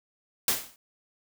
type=noise with exponential decay; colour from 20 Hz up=white; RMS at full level=-21 dBFS; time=0.48-0.76 s; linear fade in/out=2 ms; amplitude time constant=60 ms; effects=none